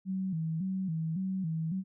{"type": "tone with vibrato", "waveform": "sine", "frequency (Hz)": 174.61, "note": "F3", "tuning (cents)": 0, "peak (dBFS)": -30, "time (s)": [0.05, 1.84], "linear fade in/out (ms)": 50, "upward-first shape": "square", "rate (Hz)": 1.8, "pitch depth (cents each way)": 140, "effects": []}